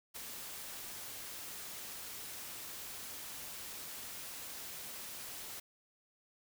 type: noise with ADSR envelope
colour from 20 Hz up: white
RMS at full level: -43 dBFS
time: 0.14-5.6 s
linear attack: 24 ms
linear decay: 4 ms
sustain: -3 dB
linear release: 6 ms
effects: none